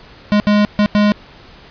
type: tone bursts at uneven times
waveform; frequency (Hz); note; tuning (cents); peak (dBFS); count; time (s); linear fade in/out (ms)
square; 207.7; G#3; 0; -10; 4; 0.32-0.4 / 0.47-0.65 / 0.79-0.86 / 0.95-1.12; 0
effects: pink hiss -41 dBFS RMS until 1.7 s + resampled to 11025 Hz